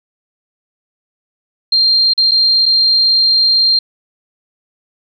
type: tone with dropouts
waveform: sine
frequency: 4186 Hz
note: C8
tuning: in tune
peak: -8 dBFS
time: 1.72-3.79 s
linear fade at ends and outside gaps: 5 ms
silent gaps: 2.136-2.177 / 2.311-2.316 / 2.657-2.661 s
effects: none